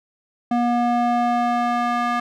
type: tone with band-pass filter sweep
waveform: square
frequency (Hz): 240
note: B3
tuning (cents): -49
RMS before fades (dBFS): -20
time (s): 0.51-2.2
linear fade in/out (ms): 5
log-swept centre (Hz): 530 to 1200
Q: 1.6
effects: none